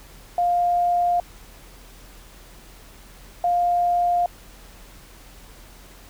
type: tone pair in turn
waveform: sine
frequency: 703 / 703 Hz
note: F5 / F5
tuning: +11 / +11 cents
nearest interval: unison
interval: 0 cents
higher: neither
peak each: -17 dBFS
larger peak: neither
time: 0.38-1.2 / 3.44-4.26 s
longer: neither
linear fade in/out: 2 ms
effects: added 42 Hz sine -46 dBFS peak until 6.09 s + pink hiss -48 dBFS RMS until 6.09 s